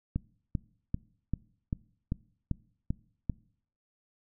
click train, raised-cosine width 5 ms, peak -17 dBFS, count 9, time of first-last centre 0.16-3.297 s, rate 2.55 Hz, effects noise-tail reverb RT60 0.6 s tail -23 dB re dry

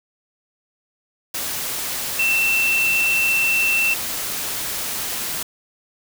sine tone in noise, 2684 Hz, E7, 31 cents sharp, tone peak -16 dBFS, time 2.19-3.94 s, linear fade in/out 5 ms, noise white, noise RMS -26 dBFS, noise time 1.34-5.43 s, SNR +7 dB, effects none

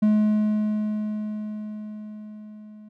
triangle tone with level ramp, 212.5 Hz, G#3, 40 cents sharp, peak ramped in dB -13 to -40 dBFS, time 0.02-2.89 s, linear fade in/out 10 ms, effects none

